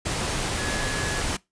sine tone in noise, 1692 Hz, G#6, 32 cents sharp, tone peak -32 dBFS, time 0.58-1.21 s, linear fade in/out 10 ms, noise pink, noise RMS -27 dBFS, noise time 0.05-1.37 s, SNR -8 dB, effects noise-tail reverb RT60 0.2 s tail -22 dB re dry + resampled to 22050 Hz

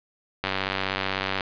click train, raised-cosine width 0.3 ms, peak -9 dBFS, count 94, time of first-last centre 0.44-1.408 s, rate 96.1 Hz, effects resampled to 11025 Hz + 8-bit

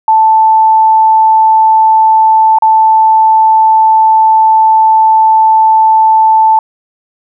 sine tone with dropouts, 880 Hz, A5, in tune, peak -3 dBFS, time 0.08-6.59 s, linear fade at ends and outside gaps 2 ms, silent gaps 2.586-2.622 s, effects none

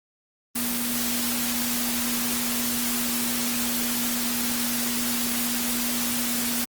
sine tone in noise, 240 Hz, B3, 49 cents flat, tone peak -29 dBFS, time 0.55-6.65 s, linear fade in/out 10 ms, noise white, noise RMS -27 dBFS, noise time 0.55-6.65 s, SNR -5 dB, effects Opus 24 kbps

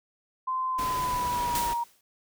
sine tone with pitch glide, 1035 to 943.6 Hz, C6 to A#5, -19 to +21 cents, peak -26 dBFS, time 0.47-1.84 s, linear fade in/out 10 ms, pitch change -160 cents, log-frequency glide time 0.7-1.72 s
pink noise, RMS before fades -36 dBFS, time 0.78-1.74 s, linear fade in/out 10 ms
white noise with exponential decay, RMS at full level -29 dBFS, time 1.55-2.01 s, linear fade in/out 2 ms, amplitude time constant 100 ms
effects none

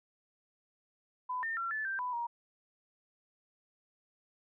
sine tone with pitch steps, 1003 / 1812 / 1362 / 1742 / 1570 / 995 / 944 Hz, B5 / A#6 / F6 / A6 / G6 / B5 / A#5, +26 / -50 / -44 / -18 / +2 / +13 / +22 cents, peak -33 dBFS, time 1.29-2.27 s, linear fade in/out 10 ms, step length 140 ms, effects none

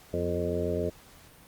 harmonic tone with a mistuned harmonic, 87.31 Hz, F2, in tune, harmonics 1 / 2 / 3 / 4 / 5 / 6 / 7, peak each -34 / -36 / -37 / -35 / -32 / -36 / -34 dBFS, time 0.13-0.9 s, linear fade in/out 10 ms, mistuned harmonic 3, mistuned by -66 cents, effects pink hiss -54 dBFS RMS until 1.47 s + Opus 48 kbps

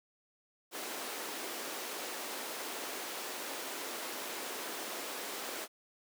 pink high-pass noise, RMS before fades -41 dBFS, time 0.71-5.68 s, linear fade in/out 50 ms, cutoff 300 Hz, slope 24 dB/octave, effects none

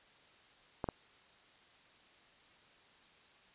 clicks, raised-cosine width 1 ms, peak -21 dBFS, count 2, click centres 0.842 / 0.888 s, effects white hiss -63 dBFS RMS until 3.54 s + resampled to 8000 Hz

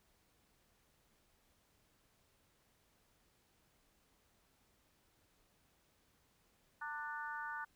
harmonic tone with a mistuned harmonic, 295.5 Hz, D4, 11 cents sharp, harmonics 3 / 4 / 5 / 6, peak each -46 / -48 / -44 / -51 dBFS, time 6.81-7.65 s, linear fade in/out 10 ms, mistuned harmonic 3, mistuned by +27 cents, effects pink hiss -74 dBFS RMS until 7.75 s

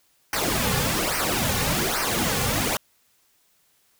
pink noise with flanger, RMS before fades -24 dBFS, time 0.33-2.77 s, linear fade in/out 2 ms, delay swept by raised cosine 0.27 to 3.17 ms, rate 1.2 Hz, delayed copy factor -0.75, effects white hiss -64 dBFS RMS until 3.99 s

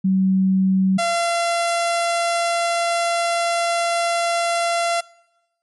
sine / sawtooth tone pair in turn, 189.8 / 683.8 Hz, F#3 / F5, +44 / -37 cents, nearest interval octave + minor seventh, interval 2219 cents, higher second, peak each -14 dBFS, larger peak neither, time 0.04-0.98 / 0.98-5.01 s, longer second, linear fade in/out 10 ms, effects noise-tail reverb RT60 1.0 s tail -24 dB re dry + MP3 48 kbps

